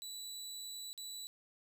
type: tone with dropouts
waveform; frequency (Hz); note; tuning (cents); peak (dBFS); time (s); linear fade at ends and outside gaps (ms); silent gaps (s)
25% pulse; 3951; B7; 0; -40; 0.02-1.27; 0; 0.93-0.977
effects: none